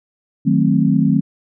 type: chord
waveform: sine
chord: D# diminished seventh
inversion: none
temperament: equal with one note detuned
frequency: 155.56 / 185 / 220 / 264.5 Hz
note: D#3 / F#3 / A3 / C4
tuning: 0 / 0 / 0 / +19 cents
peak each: -17 dBFS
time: 0.45-1.21 s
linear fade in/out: 20 ms
effects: none